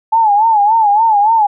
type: tone with vibrato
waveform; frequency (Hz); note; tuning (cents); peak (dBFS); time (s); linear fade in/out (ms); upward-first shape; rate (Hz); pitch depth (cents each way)
sine; 860; A5; -40; -7; 0.12-1.47; 10; sine; 3.5; 110
effects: none